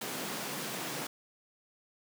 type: high-pass noise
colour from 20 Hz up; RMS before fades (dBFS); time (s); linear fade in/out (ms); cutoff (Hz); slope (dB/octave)
pink; -38; 0.01-1.07; 5; 140; 48
effects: none